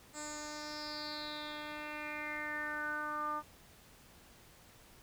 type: tone with low-pass filter sweep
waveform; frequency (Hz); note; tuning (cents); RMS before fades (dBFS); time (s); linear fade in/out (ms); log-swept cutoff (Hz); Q
10% pulse; 300.3; D4; +39; -41; 0.13-3.43; 50; 7800 to 1100; 6.7
effects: pink hiss -60 dBFS RMS until 5.02 s